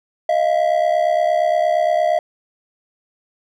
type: ring-modulated tone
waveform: triangle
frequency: 659.3 Hz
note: E5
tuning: in tune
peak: -9 dBFS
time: 0.29-2.19 s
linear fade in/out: 2 ms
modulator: 34.3 Hz
effects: none